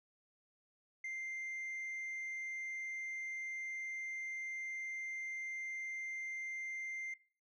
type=tone; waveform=sine; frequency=2093 Hz; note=C7; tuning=in tune; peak=-37 dBFS; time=1.04-7.14 s; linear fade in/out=5 ms; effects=noise-tail reverb RT60 0.4 s tail -22 dB re dry + tanh soft clip ceiling -39 dBFS